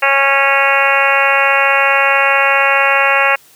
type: harmonic tone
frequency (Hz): 275.4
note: C#4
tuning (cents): -11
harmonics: 2 / 3 / 4 / 5 / 6 / 7 / 8 / 9 / 10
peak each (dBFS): -18 / -18 / -18 / -18 / -18 / -18 / -18 / -18 / -18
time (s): 0.02-3.36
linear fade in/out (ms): 10
effects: white hiss -46 dBFS RMS until 3.55 s